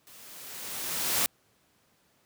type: noise with level ramp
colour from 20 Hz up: white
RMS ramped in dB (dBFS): -52 to -25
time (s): 0.07-1.26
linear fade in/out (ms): 0
effects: pink hiss -67 dBFS RMS until 2.25 s + high-pass 100 Hz 12 dB/octave